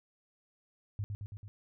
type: tone with echo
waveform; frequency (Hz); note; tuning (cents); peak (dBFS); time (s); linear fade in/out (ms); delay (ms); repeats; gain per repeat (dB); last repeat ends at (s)
sine; 102.4; G#2; -24; -32; 0.99-1.04; 0; 110; 4; -3; 1.48
effects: none